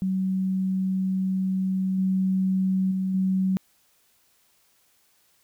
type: tone with level steps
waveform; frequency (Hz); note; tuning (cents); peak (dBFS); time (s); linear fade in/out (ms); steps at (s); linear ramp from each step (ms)
sine; 188.8; F#3; +35; -22 / -20 / -23 / -20; 0.02-3.57; 0; 1.98 / 2.91 / 3.14; 5
effects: white hiss -64 dBFS RMS until 5.43 s